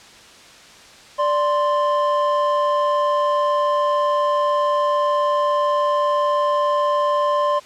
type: tone pair together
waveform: triangle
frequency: 587.3 / 1045.5 Hz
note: D5 / C6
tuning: 0 / -2 cents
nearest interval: minor seventh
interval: 998 cents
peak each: -17 dBFS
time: 1.18-7.6 s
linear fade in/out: 20 ms
effects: white hiss -44 dBFS RMS until 7.65 s + low-pass 6000 Hz 12 dB/octave